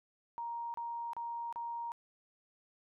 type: tone bursts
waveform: sine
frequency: 937 Hz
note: A#5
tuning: 9 cents sharp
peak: -37 dBFS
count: 4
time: 0.38-1.919 s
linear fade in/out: 0 ms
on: 360 ms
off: 33 ms
effects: none